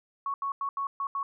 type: tone bursts at uneven times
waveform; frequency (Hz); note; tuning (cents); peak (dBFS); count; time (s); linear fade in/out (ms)
sine; 1108.7; C#6; 0; -28; 6; 0.26-0.34 / 0.42-0.52 / 0.61-0.69 / 0.77-0.87 / 1-1.07 / 1.15-1.23; 2
effects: none